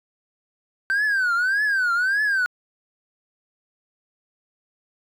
triangle tone with vibrato, 1542 Hz, G6, 29 cents flat, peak -16 dBFS, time 0.9-2.46 s, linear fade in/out 0 ms, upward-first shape triangle, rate 1.7 Hz, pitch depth 210 cents each way, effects tanh soft clip ceiling -12 dBFS

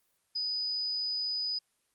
sine tone, 4978 Hz, D#8, in tune, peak -30 dBFS, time 0.35-1.59 s, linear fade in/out 10 ms, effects white hiss -74 dBFS RMS until 1.94 s + Opus 24 kbps

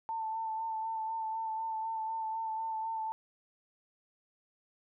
sine tone with vibrato, 889 Hz, A5, 18 cents sharp, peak -33 dBFS, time 0.09-3.12 s, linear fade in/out 0 ms, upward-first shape sine, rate 4 Hz, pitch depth 23 cents each way, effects none

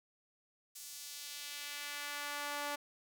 sawtooth tone with high-pass filter sweep, 290.1 Hz, D4, 21 cents flat, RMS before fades -43 dBFS, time 0.75-2.76 s, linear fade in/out 10 ms, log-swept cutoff 6900 to 740 Hz, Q 0.95, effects none

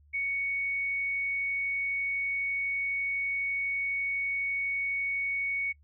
sine tone, 2227 Hz, C#7, 7 cents sharp, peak -28 dBFS, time 0.13-5.73 s, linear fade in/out 20 ms, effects noise-tail reverb RT60 0.1 s tail -25 dB re dry + added 73 Hz sine -57 dBFS peak until 5.83 s

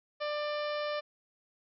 harmonic tone, 594 Hz, D5, 20 cents sharp, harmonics 1 / 2 / 3 / 4 / 5 / 6 / 7 / 8 / 9, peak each -33 / -39 / -43 / -45 / -47 / -49 / -50 / -51 / -52 dBFS, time 0.2-1.01 s, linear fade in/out 20 ms, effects none

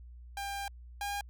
sawtooth tone pair in turn, 798 / 809.6 Hz, G5 / G#5, +31 / -44 cents, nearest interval unison, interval 25 cents, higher second, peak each -32 / -30 dBFS, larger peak second, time 0.37-0.68 / 1.01-1.21 s, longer first, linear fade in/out 2 ms, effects added 60 Hz sine -47 dBFS peak until 1.29 s

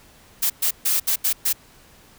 blue noise bursts at uneven times, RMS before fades -20 dBFS, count 6, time 0.42-0.5 / 0.62-0.71 / 0.85-1 / 1.07-1.16 / 1.24-1.33 / 1.45-1.53 s, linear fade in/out 10 ms, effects pink hiss -51 dBFS RMS until 2.18 s

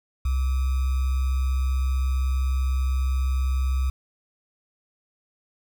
sine tone with sample-and-hold, 65.41 Hz, C2, in tune, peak -20 dBFS, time 0.25-3.9 s, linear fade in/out 5 ms, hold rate 1225 Hz, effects none

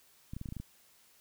clicks, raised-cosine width 5 ms, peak -28 dBFS, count 8, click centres 0.335 / 0.366 / 0.414 / 0.458 / 0.488 / 0.524 / 0.567 / 0.6 s, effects white hiss -64 dBFS RMS until 1.2 s

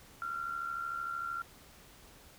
sine tone with amplitude modulation, 1376 Hz, F6, 26 cents flat, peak -32 dBFS, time 0.22-1.42 s, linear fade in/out 0 ms, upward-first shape sine, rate 73.2 Hz, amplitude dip 65%, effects pink hiss -57 dBFS RMS until 2.38 s

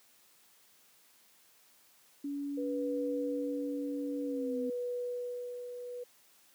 sine tone with pitch glide, 283.9 to 255.9 Hz, C#4 to C4, +41 to -38 cents, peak -34 dBFS, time 2.24-4.7 s, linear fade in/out 5 ms, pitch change -179 cents, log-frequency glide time 4.25-4.58 s
sine tone with tremolo, 490 Hz, B4, 14 cents flat, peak -33 dBFS, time 2.57-6.04 s, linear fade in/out 10 ms, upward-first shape sine, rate 0.55 Hz, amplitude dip 55%
effects white hiss -64 dBFS RMS until 6.54 s + high-pass 150 Hz 12 dB/octave

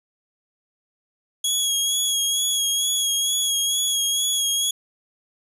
20% pulse tone with vibrato, 3322 Hz, G#7, in tune, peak -14 dBFS, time 1.44-4.71 s, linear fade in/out 5 ms, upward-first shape sine, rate 2.2 Hz, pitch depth 28 cents each way, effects none

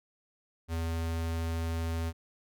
square tone, 82.41 Hz, E2, in tune, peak -31 dBFS, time 0.68-2.13 s, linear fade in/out 50 ms, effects none

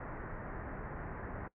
pink low-pass noise, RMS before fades -43 dBFS, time 0-1.48 s, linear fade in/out 5 ms, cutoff 1900 Hz, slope 48 dB/octave, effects noise-tail reverb RT60 0.1 s tail -19 dB re dry

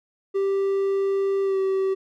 triangle tone with pitch glide, 392 to 384.2 Hz, G4 to G4, 0 to -35 cents, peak -18 dBFS, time 0.34-1.95 s, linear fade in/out 20 ms, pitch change -35 cents, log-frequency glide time 1.43-1.58 s, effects none

